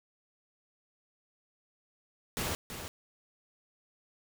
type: noise with echo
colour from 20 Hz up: pink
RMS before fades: -34 dBFS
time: 2.37-2.55 s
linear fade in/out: 0 ms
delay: 330 ms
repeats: 1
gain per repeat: -8 dB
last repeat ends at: 2.88 s
effects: none